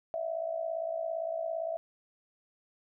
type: tone with amplitude modulation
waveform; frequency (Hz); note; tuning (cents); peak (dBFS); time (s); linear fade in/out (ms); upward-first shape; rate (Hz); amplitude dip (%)
sine; 657; E5; -6; -28; 0.14-1.77; 0; sine; 57.6; 75
effects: none